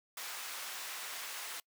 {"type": "high-pass noise", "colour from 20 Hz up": "pink", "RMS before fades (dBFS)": -43, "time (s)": [0.17, 1.6], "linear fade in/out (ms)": 2, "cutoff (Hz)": 1100, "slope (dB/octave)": 12, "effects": ["noise-tail reverb RT60 0.1 s tail -25 dB re dry"]}